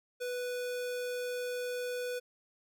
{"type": "tone", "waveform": "square", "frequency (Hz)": 493.9, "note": "B4", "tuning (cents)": 0, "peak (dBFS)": -35, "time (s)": [0.2, 2.2], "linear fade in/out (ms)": 20, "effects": []}